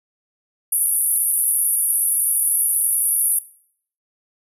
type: band-pass noise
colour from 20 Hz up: pink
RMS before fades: -19 dBFS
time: 0.72-3.39 s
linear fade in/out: 5 ms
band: 9700 to 12000 Hz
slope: 96 dB/octave
effects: noise-tail reverb RT60 0.6 s tail -18 dB re dry